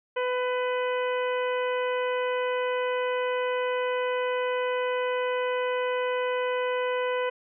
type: harmonic tone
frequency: 500 Hz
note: B4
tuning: 21 cents sharp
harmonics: 1 / 2 / 3 / 4 / 5 / 6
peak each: -26 / -32 / -36 / -38 / -40 / -42 dBFS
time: 0.16-7.3 s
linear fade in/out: 10 ms
effects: none